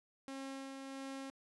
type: tone with tremolo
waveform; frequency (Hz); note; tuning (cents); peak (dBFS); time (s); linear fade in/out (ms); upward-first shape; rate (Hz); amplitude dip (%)
sawtooth; 270; C#4; -45; -39; 0.28-1.3; 0; sine; 1.5; 30
effects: resampled to 24000 Hz